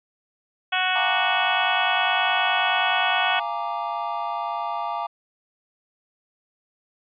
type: harmonic tone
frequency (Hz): 370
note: F#4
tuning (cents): 0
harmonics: 2 / 3 / 4 / 5 / 6 / 7 / 8 / 9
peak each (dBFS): -26 / -31 / -26 / -31 / -31 / -27 / -31 / -29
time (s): 0.72-3.4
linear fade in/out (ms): 10
type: chord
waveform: triangle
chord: Bb dominant seventh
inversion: second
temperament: equal with one note detuned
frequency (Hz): 690.4 / 830.6 / 932.3 / 1174.7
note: F5 / Ab5 / Bb5 / D6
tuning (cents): -20 / 0 / 0 / 0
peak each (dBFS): -29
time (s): 0.95-5.07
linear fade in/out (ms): 10
effects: resampled to 11025 Hz